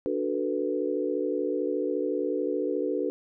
sine chord, B minor seventh, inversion first, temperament equal with one note detuned, 293.7 / 368.7 / 440 / 493.9 Hz, D4 / F#4 / A4 / B4, 0 / -6 / 0 / 0 cents, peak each -31 dBFS, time 0.06-3.1 s, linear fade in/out 0 ms, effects none

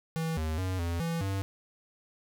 square tone with pitch steps, 162.3 / 78.8 / 93 / 85 / 166.5 / 97.4 Hz, E3 / D#2 / F#2 / F2 / E3 / G2, -27 / +23 / +9 / -46 / +18 / -11 cents, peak -30 dBFS, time 0.16-1.42 s, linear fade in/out 0 ms, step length 210 ms, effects none

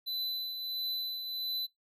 square tone with tremolo, 4007 Hz, B7, 24 cents sharp, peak -32 dBFS, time 0.06-1.67 s, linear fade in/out 20 ms, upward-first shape triangle, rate 1.5 Hz, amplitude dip 50%, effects noise-tail reverb RT60 0.2 s tail -26 dB re dry

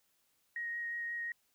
sine tone with vibrato, 1878 Hz, A#6, 12 cents sharp, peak -36 dBFS, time 0.56-1.32 s, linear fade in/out 2 ms, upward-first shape sine, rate 5.6 Hz, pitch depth 10 cents each way, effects white hiss -75 dBFS RMS until 1.54 s

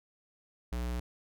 square tone, 60.3 Hz, B1, 41 cents flat, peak -33 dBFS, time 0.72-1 s, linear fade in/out 5 ms, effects none

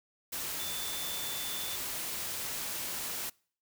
sine tone in noise, 3520 Hz, A7, in tune, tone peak -40 dBFS, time 0.59-1.76 s, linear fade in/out 10 ms, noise white, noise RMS -37 dBFS, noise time 0.32-3.3 s, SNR -6 dB, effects noise-tail reverb RT60 0.5 s tail -26 dB re dry

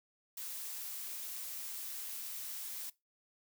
blue noise, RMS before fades -43 dBFS, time 0.37-2.9 s, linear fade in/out 5 ms, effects noise-tail reverb RT60 0.2 s tail -20 dB re dry

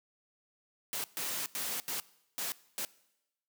white noise bursts at uneven times, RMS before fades -36 dBFS, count 6, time 0.93-1.04 / 1.17-1.46 / 1.55-1.8 / 1.88-2 / 2.38-2.52 / 2.78-2.85 s, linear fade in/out 0 ms, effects noise-tail reverb RT60 0.9 s tail -21 dB re dry + high-pass 150 Hz 12 dB/octave

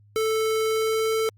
square tone with pitch glide, 440 to 442.8 Hz, A4 to A4, 0 to +11 cents, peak -22 dBFS, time 0.16-1.29 s, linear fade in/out 0 ms, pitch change +11 cents, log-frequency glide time 0.65-1.13 s, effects added 103 Hz sine -52 dBFS peak until 1.37 s + Opus 48 kbps

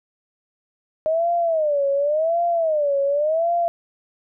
sine tone with vibrato, 619 Hz, D#5, 9 cents flat, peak -17 dBFS, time 1.06-3.68 s, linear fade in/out 0 ms, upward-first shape sine, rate 0.9 Hz, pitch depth 190 cents each way, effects none

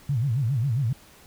sine tone with vibrato, 125.9 Hz, B2, 34 cents sharp, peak -21 dBFS, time 0.09-0.93 s, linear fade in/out 5 ms, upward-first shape sine, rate 7.4 Hz, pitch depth 250 cents each way, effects pink hiss -52 dBFS RMS until 1.26 s

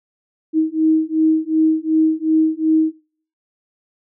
sine beating tone pair, 315.1 / 317.8 Hz, D#4 / D#4, +22 / +37 cents, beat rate 2.7 Hz, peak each -16 dBFS, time 0.53-2.93 s, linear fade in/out 50 ms, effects noise-tail reverb RT60 0.5 s tail -21 dB re dry

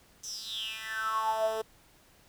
10% pulse tone with high-pass filter sweep, 220.6 Hz, A3, 5 cents sharp, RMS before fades -33 dBFS, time 0.23-1.62 s, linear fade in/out 10 ms, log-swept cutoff 6400 to 470 Hz, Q 9.7, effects pink hiss -61 dBFS RMS until 2.28 s

